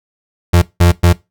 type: tone bursts at uneven times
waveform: 35% pulse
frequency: 87.2 Hz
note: F2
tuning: 2 cents flat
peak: -4 dBFS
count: 3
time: 0.53-0.62 / 0.8-0.92 / 1.03-1.13 s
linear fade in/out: 10 ms
effects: noise-tail reverb RT60 0.2 s tail -19 dB re dry